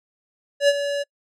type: tone with ADSR envelope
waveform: square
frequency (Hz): 570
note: C#5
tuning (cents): +48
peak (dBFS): -12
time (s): 0.6-1.04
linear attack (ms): 84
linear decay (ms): 41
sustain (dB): -11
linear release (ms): 23
effects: noise-tail reverb RT60 0.1 s tail -26 dB re dry + low-pass 7000 Hz 12 dB/octave